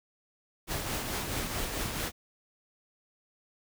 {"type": "noise with tremolo", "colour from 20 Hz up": "pink", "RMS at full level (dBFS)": -32, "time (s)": [0.67, 2.12], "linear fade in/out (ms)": 50, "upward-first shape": "triangle", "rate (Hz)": 4.6, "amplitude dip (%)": 45, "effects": []}